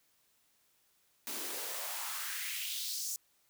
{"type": "noise with high-pass filter sweep", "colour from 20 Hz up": "white", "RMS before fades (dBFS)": -39, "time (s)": [1.27, 3.16], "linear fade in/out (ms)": 0, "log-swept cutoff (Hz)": [240, 6800], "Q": 2.5, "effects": ["white hiss -72 dBFS RMS until 3.49 s"]}